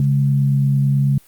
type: tone pair together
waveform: sine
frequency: 138.62 / 207.7 Hz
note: C#3 / G#3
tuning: 0 / 0 cents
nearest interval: perfect fifth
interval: 700 cents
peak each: -13 / -23 dBFS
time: 0-1.18 s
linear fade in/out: 2 ms
effects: white hiss -51 dBFS RMS until 1.27 s + Opus 32 kbps